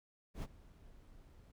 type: noise with ADSR envelope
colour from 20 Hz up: brown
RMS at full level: -38 dBFS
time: 0.34-1.52 s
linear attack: 88 ms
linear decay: 36 ms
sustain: -21 dB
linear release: 12 ms
effects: none